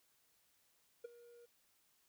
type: tone with ADSR envelope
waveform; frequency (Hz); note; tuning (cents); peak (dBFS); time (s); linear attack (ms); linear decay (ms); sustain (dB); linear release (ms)
triangle; 475.4; A#4; +34; -39; 1.04-1.46; 9; 14; -17; 11
effects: white hiss -75 dBFS RMS until 2.08 s